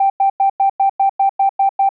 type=tone bursts; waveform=sine; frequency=784 Hz; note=G5; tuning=in tune; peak=-9 dBFS; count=10; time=0-1.891 s; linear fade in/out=5 ms; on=100 ms; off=99 ms; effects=tanh soft clip ceiling -5 dBFS